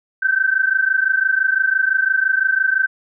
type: tone pair together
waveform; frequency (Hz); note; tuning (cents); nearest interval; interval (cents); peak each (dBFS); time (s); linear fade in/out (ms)
sine; 1532 / 1557.9; G6 / G6; -40 / -11; unison; 29; -17; 0.22-2.87; 10
effects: none